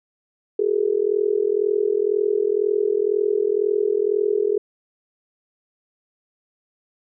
sine tone with amplitude modulation, 414.1 Hz, G#4, 5 cents flat, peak -13 dBFS, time 0.59-4.58 s, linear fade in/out 5 ms, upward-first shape sine, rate 42 Hz, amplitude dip 95%, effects none

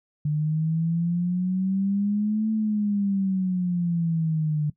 sine exponential two-way sweep, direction up then down, 148.3 to 220 to 148.3 Hz, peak -21 dBFS, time 0.25-4.7 s, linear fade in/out 5 ms, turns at 2.51 s, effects noise-tail reverb RT60 0.1 s tail -19 dB re dry

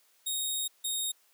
15% pulse tone pair in turn, 3739 / 3723 Hz, A#7 / A#7, +4 / -3 cents, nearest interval unison, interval 7 cents, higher first, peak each -23 dBFS, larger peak neither, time 0.26-0.68 / 0.84-1.12 s, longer first, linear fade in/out 10 ms, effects white hiss -66 dBFS RMS until 1.33 s + high-pass 400 Hz 12 dB/octave

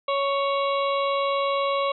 harmonic tone, 556 Hz, C#5, 5 cents sharp, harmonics 1 / 2 / 4 / 5 / 6 / 7, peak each -24 / -25 / -35 / -36 / -38 / -37 dBFS, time 0.08-1.92 s, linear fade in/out 5 ms, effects none

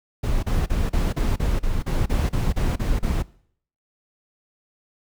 brown noise bursts, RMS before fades -21 dBFS, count 13, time 0.23-3.226 s, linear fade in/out 10 ms, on 200 ms, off 33 ms, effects noise-tail reverb RT60 0.6 s tail -21 dB re dry

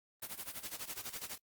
white noise with tremolo, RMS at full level -41 dBFS, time 0.22-1.38 s, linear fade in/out 5 ms, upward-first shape sine, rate 12 Hz, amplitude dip 85%, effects noise-tail reverb RT60 0.1 s tail -25 dB re dry + Opus 32 kbps

